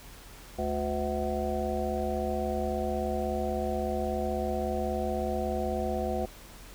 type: harmonic tone with a mistuned harmonic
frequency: 72.5 Hz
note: D2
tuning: 22 cents flat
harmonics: 1 / 3 / 5 / 7 / 9 / 10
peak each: -35 / -35 / -35 / -35 / -35 / -35 dBFS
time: 0.58-6.26 s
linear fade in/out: 10 ms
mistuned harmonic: 10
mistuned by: +56 cents
effects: added 43 Hz sine -50 dBFS peak until 6.74 s + pink hiss -50 dBFS RMS until 6.74 s